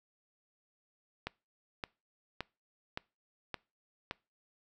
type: click train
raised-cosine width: 0.3 ms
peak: -20 dBFS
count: 6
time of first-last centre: 1.27-4.111 s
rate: 1.76 Hz
effects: noise-tail reverb RT60 0.3 s tail -24 dB re dry